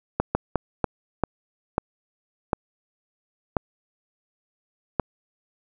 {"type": "slowing click train", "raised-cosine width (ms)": 1, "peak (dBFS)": -6, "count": 9, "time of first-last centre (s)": [0.2, 4.997], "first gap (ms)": 150, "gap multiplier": 1.38, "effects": []}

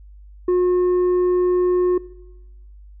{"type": "tone with tanh clipping", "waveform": "sine", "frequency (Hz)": 360, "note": "F#4", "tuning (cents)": -47, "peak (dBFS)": -15, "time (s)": [0.48, 1.98], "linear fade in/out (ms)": 5, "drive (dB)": 4, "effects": ["noise-tail reverb RT60 1.0 s tail -20 dB re dry", "added 50 Hz sine -40 dBFS peak until 3 s"]}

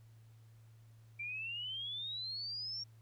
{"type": "exponential sweep", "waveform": "sine", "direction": "up", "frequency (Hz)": [2336, 5588], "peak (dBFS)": -39, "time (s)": [1.19, 2.84], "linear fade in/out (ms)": 10, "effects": ["added 112 Hz sine -57 dBFS peak until 3.01 s", "pink hiss -73 dBFS RMS until 3.01 s"]}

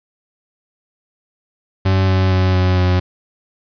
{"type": "tone with pitch steps", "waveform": "40% pulse", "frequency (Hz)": [95.1, 94.06, 93.04, 92.02, 91.02], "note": ["F#2", "F#2", "F#2", "F#2", "F#2"], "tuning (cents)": [48, 29, 10, -9, -28], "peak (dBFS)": -11, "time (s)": [1.85, 3], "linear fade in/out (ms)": 10, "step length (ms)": 230, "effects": ["resampled to 11025 Hz", "7-bit"]}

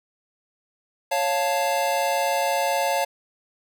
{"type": "chord", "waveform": "square", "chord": "Db augmented", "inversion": "none", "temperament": "equal", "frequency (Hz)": [554.4, 698.5, 880], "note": ["Db5", "F5", "A5"], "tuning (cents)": [0, 0, 0], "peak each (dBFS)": -26, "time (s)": [1.11, 3.05], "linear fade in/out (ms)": 10, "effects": []}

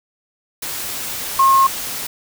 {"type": "tone in noise", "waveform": "sine", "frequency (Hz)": 1075, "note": "C6", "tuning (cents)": 47, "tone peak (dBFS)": -9, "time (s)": [1.39, 1.67], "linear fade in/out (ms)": 5, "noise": "white", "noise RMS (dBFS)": -26, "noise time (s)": [0.62, 2.07], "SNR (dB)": 14, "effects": []}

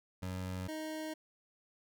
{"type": "tone pair in turn", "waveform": "25% pulse", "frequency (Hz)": [92.5, 312.7], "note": ["F#2", "D#4"], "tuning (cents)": [0, 9], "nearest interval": "octave + major sixth", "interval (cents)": 2109, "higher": "second", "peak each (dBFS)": [-34, -35], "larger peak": "first", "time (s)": [[0.22, 0.68], [0.68, 1.14]], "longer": "neither", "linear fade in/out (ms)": 10, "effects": []}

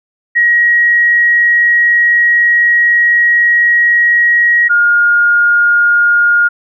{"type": "tone pair in turn", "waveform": "sine", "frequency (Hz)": [1898, 1421.9], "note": ["A#6", "F6"], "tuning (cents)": [31, 31], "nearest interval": "perfect fourth", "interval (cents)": 500, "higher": "first", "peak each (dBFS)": -6, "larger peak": "neither", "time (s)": [[0.35, 4.69], [4.69, 6.49]], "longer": "first", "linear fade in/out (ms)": 20, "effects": []}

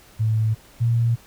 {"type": "tone pair in turn", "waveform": "sine", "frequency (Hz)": [110, 116.84], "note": ["A2", "A#2"], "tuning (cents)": [0, 4], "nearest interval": "minor second", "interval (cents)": 104, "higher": "second", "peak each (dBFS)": [-17, -16], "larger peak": "second", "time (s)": [[0.19, 0.55], [0.8, 1.16]], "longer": "neither", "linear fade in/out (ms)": 20, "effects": ["pink hiss -50 dBFS RMS until 1.26 s"]}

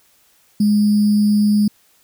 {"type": "tone with sample-and-hold", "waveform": "sine", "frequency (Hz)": 208.4, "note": "G#3", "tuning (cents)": 6, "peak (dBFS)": -11, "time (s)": [0.6, 1.68], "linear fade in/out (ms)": 5, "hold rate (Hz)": 4900, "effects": ["white hiss -56 dBFS RMS until 2.03 s"]}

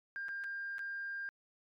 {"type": "tone with dropouts", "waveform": "sine", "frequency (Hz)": 1600, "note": "G6", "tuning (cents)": 35, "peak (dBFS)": -37, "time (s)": [0.16, 1.29], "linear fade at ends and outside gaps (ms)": 0, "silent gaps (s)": [[0.284, 0.29], [0.438, 0.442], [0.783, 0.792]], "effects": ["tanh soft clip ceiling -33 dBFS", "MP3 96 kbps"]}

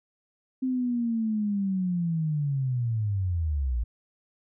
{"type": "linear sweep", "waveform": "sine", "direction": "down", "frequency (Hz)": [261.6, 55], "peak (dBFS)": -24, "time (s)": [0.62, 3.84], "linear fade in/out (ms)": 10, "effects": []}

